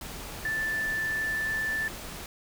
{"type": "tone in noise", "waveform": "sine", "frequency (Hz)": 1760, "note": "A6", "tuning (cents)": 0, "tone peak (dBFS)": -27, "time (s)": [0.45, 1.88], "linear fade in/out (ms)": 2, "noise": "pink", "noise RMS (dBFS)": -40, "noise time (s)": [0.01, 2.26], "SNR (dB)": 10, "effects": []}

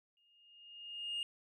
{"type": "tone with exponential growth", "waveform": "sine", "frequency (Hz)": 2839, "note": "F7", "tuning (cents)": 28, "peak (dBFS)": -32, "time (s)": [0.17, 1.23], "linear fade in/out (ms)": 1, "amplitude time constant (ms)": 230, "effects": ["tanh soft clip ceiling -34 dBFS"]}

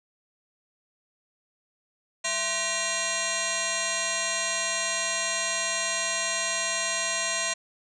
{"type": "tone with frequency modulation", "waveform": "sine", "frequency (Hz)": 2380, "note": "D7", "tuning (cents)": 22, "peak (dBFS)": -25, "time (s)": [2.24, 7.54], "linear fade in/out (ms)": 10, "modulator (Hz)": 857, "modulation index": 6.5, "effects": []}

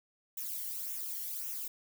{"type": "noise with flanger", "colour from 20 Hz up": "violet", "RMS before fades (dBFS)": -39, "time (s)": [0.37, 1.68], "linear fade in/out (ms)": 5, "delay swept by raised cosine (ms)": [0.22, 0.82], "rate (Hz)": 1.8, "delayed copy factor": -0.65, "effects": []}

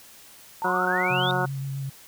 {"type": "exponential sweep", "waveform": "sine", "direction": "up", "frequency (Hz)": [880, 3729], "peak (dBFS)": -26, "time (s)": [0.62, 1.31], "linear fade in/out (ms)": 0}
{"type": "harmonic tone", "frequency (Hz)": 182.3, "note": "F#3", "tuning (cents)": -25, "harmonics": [1, 2, 3, 4, 5, 6, 7, 8], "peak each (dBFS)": [-33, -30, -32, -29, -30, -34, -33, -28], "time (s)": [0.64, 1.46], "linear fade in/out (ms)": 10}
{"type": "tone with vibrato", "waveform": "sine", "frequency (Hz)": 136.6, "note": "C#3", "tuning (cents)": -25, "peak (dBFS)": -28, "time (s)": [1.1, 1.9], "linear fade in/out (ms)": 10, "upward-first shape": "sine", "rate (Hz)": 7.7, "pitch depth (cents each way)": 17}
{"effects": ["white hiss -49 dBFS RMS until 2.07 s"]}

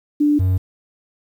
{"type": "tone pair in turn", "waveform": ["sine", "triangle"], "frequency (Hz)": [294.7, 92.82], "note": ["D4", "F#2"], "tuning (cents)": [6, 6], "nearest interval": "octave + minor sixth", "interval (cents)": 2000, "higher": "first", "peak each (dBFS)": -12, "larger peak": "neither", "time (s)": [[0.2, 0.39], [0.39, 0.58]], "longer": "neither", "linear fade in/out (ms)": 10, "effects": ["8-bit"]}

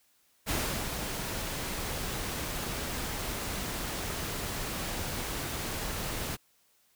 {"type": "noise with ADSR envelope", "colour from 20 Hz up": "pink", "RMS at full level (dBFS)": -30, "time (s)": [0.46, 6.37], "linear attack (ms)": 39, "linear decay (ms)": 360, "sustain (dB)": -5, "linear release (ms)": 26, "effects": ["white hiss -68 dBFS RMS until 6.95 s"]}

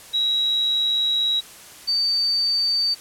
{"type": "tone pair in turn", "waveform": "sine", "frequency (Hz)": [3861, 4592], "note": ["B7", "D8"], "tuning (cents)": [-40, -40], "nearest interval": "minor third", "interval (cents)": 300, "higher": "second", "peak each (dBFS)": -18, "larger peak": "neither", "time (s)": [[0.13, 1.41], [1.87, 2.95]], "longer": "first", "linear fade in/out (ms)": 20, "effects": ["white hiss -43 dBFS RMS until 3 s", "low-pass 12000 Hz 12 dB/octave"]}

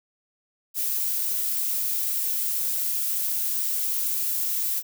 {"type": "noise", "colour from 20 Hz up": "violet", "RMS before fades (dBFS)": -26, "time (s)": [0.74, 4.83], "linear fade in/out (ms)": 50, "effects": []}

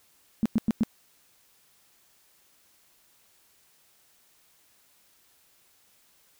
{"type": "tone bursts", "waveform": "sine", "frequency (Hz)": 222.4, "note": "A3", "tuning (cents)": 19, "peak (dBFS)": -19, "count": 4, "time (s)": [0.43, 0.834], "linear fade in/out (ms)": 0, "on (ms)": 26, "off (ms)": 100, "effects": ["white hiss -63 dBFS RMS until 6.39 s"]}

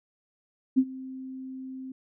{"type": "tone with ADSR envelope", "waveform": "sine", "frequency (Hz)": 261.6, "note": "C4", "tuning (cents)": 0, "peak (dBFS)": -15, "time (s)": [0.76, 1.92], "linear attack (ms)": 23, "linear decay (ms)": 58, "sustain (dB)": -21, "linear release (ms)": 4, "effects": []}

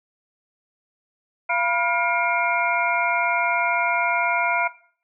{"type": "tone cluster", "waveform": "sine", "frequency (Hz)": [687, 976, 1415, 2147, 2367], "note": ["F5", "B5", "F6", "C7", "D7"], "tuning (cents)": [-29, -21, 22, 44, 13], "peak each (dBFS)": -26, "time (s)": [1.49, 4.68], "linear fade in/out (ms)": 10, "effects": ["noise-tail reverb RT60 0.5 s tail -17 dB re dry"]}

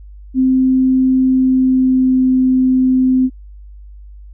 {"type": "tone with pitch glide", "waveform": "sine", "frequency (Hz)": [260, 257.9], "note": ["C4", "C4"], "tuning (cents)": [-11, -25], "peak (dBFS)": -9, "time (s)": [0.34, 3.3], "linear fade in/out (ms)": 50, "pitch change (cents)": -14, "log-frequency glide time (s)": [1.25, 2.27], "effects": ["added 50 Hz sine -33 dBFS peak until 4.33 s"]}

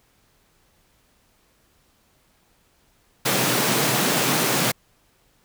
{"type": "high-pass noise", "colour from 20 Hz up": "pink", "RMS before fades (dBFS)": -21, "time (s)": [3.25, 4.72], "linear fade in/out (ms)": 10, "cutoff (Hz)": 120, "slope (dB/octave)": 96, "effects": ["pink hiss -62 dBFS RMS until 5.44 s"]}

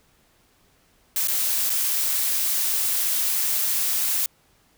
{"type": "noise with dropouts", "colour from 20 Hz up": "blue", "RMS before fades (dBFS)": -23, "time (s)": [1.16, 4.26], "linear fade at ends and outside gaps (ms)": 2, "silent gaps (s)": [[1.274, 1.282], [1.697, 1.7]], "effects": ["pink hiss -61 dBFS RMS until 4.77 s"]}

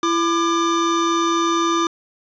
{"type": "tone pair together", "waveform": "square", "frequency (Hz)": [335.6, 1196], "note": ["E4", "D6"], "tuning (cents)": [31, 31], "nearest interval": "octave + minor seventh", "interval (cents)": 2200, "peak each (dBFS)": -20, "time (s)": [0.03, 1.87], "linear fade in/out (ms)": 2, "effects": ["resampled to 16000 Hz", "8-bit"]}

